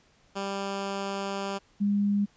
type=tone pair in turn; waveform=10% pulse / sine; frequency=197.2 / 203 Hz; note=G3 / G#3; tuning=+11 / -39 cents; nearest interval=minor second; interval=50 cents; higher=second; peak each=-22 dBFS; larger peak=neither; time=0.35-1.59 / 1.8-2.26 s; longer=first; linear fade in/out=20 ms; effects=pink hiss -63 dBFS RMS until 2.36 s + resampled to 16000 Hz